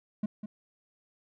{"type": "tone with echo", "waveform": "triangle", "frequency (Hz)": 211, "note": "G#3", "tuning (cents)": 28, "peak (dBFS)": -25, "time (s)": [0.23, 0.26], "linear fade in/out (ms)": 5, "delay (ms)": 200, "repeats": 1, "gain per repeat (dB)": -9, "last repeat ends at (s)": 0.46, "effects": []}